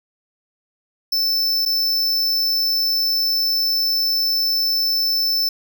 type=tone with dropouts; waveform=square; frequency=5290 Hz; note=E8; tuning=5 cents sharp; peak=-17 dBFS; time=1.12-5.49 s; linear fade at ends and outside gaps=5 ms; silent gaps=1.653-1.659 s; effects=none